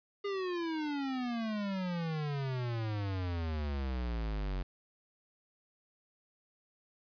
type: exponential sweep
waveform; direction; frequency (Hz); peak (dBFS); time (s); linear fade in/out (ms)
square; down; 408.9 to 45.08; -34; 0.24-4.63; 10
effects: resampled to 11025 Hz + 10-bit